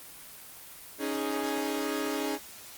sawtooth chord, C# suspended second, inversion none, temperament equal, 277.2 / 311.1 / 415.3 Hz, C#4 / D#4 / G#4, 0 / 0 / 0 cents, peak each -30 dBFS, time 0.98-2.39 s, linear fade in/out 50 ms, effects white hiss -47 dBFS RMS until 2.77 s + Opus 24 kbps

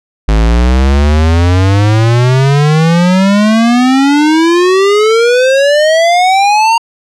square exponential sweep, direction up, 52 to 932.3 Hz, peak -6 dBFS, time 0.28-6.78 s, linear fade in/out 5 ms, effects low-pass 6000 Hz 12 dB/octave

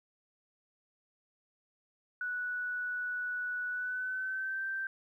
sine tone with pitch glide, 1476 to 1563.8 Hz, F#6 to G6, -5 to -5 cents, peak -33 dBFS, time 2.21-4.87 s, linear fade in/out 2 ms, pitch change +100 cents, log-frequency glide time 3.7-4.64 s, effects 12-bit

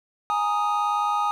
triangle chord, Ab suspended second, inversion none, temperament equal with one note detuned, 830.6 / 929.1 / 1244.5 Hz, Ab5 / Bb5 / Eb6, 0 / -6 / 0 cents, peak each -23 / -28 / -22 dBFS, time 0.3-1.31 s, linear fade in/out 0 ms, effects none

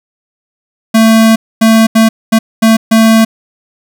square tone bursts at uneven times, 223.3 Hz, A3, 26 cents sharp, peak -4 dBFS, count 6, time 0.94-1.36 / 1.61-1.87 / 1.95-2.09 / 2.32-2.39 / 2.62-2.77 / 2.91-3.25 s, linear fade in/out 10 ms, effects none

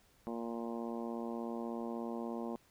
harmonic tone, 116.54 Hz, A#2, in tune, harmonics 2 / 3 / 4 / 5 / 6 / 7 / 8 / 9, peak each -40 / -44 / -46 / -48 / -50 / -51 / -52 / -53 dBFS, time 0.27-2.56 s, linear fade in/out 0 ms, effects pink hiss -68 dBFS RMS until 2.7 s

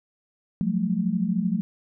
sine tone cluster, 176.3 / 189.2 / 219.8 Hz, F3 / F#3 / A3, +17 / +39 / -2 cents, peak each -26 dBFS, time 0.61-1.61 s, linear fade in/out 0 ms, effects none

